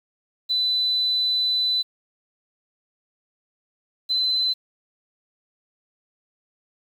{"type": "tone pair in turn", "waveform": "sine", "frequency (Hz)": [4000, 4042], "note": ["B7", "B7"], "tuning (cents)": [21, 39], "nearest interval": "unison", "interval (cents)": 18, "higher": "second", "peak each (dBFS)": -19, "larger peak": "neither", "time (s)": [[0.49, 1.83], [4.09, 4.54]], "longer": "first", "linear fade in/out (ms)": 20, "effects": ["8-bit"]}